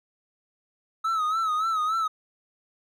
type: tone with vibrato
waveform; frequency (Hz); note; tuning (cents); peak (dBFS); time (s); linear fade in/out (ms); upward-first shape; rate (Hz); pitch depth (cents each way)
triangle; 1286; E6; -43; -21; 1.04-2.08; 10; sine; 3.5; 77
effects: none